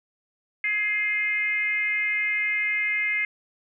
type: tone with frequency modulation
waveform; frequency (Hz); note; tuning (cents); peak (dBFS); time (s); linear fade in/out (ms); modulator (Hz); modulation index
sine; 2104; C7; +9; -22; 0.64-3.25; 2; 420; 0.62
effects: none